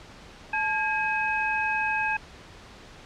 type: tone cluster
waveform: sine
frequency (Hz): 867 / 1627 / 2544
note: A5 / G#6 / D#7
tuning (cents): -26 / -36 / +38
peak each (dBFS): -28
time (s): 0.53-2.17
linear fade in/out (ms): 5
effects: pink hiss -47 dBFS RMS until 3.05 s + low-pass 5000 Hz 12 dB/octave